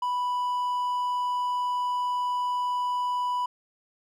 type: tone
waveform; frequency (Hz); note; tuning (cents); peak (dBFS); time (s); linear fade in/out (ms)
triangle; 987.8; B5; 0; -23; 0.02-3.46; 5
effects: none